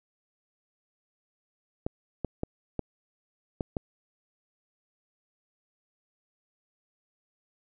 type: clicks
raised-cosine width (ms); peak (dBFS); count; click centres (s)
2; -16; 6; 1.865 / 2.247 / 2.434 / 2.793 / 3.608 / 3.768
effects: none